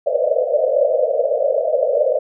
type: band-pass noise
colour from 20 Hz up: pink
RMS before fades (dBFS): -17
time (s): 0.06-2.19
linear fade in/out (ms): 10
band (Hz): 490 to 640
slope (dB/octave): 96
effects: none